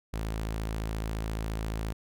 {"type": "tone", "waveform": "sawtooth", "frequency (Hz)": 54.4, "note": "A1", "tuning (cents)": -19, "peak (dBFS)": -27, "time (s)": [0.13, 1.93], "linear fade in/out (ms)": 10, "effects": []}